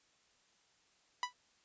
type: tone with exponential decay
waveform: sawtooth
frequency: 987.8 Hz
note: B5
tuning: in tune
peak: -26 dBFS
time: 1.23-1.33 s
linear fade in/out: 1 ms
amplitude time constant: 21 ms
effects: white hiss -71 dBFS RMS until 1.64 s + resampled to 16000 Hz